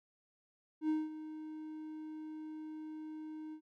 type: tone with ADSR envelope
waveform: triangle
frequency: 310.7 Hz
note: D#4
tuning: 2 cents flat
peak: -27 dBFS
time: 0.81-3.61 s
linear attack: 80 ms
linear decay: 200 ms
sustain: -14 dB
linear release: 80 ms
effects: none